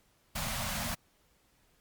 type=band-stop noise; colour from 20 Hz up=pink; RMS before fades=-35 dBFS; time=0.35-0.95 s; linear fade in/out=10 ms; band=250 to 540 Hz; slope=96 dB/octave; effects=pink hiss -69 dBFS RMS until 1.8 s + Opus 48 kbps